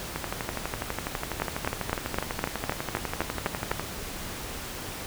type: two click trains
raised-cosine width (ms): 0.5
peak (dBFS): -14 / -10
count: 45 / 10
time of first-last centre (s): 0.16-3.796 / 1.42-3.716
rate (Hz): 12.1 / 3.92
effects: pink hiss -37 dBFS RMS until 5.06 s